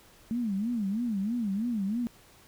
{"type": "tone with vibrato", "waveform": "sine", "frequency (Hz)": 216.8, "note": "A3", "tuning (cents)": -25, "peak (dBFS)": -27, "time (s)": [0.31, 2.07], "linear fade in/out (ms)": 0, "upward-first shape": "sine", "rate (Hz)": 3.1, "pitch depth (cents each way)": 210, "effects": ["pink hiss -57 dBFS RMS until 2.47 s"]}